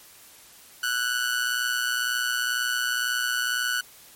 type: tone with amplitude modulation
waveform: sawtooth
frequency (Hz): 1481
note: F#6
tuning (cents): +1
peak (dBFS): -17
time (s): 0.83-3.81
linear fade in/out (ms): 5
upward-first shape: sine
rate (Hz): 122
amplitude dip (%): 70
effects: white hiss -50 dBFS RMS until 4.15 s + MP3 64 kbps